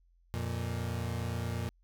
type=tone pair together; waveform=35% pulse; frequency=88 / 117.47 Hz; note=F2 / A#2; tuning=+14 / +14 cents; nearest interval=perfect fourth; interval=500 cents; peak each=-34 / -34 dBFS; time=0.34-1.69 s; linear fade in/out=0 ms; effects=added 43 Hz sine -63 dBFS peak until 1.83 s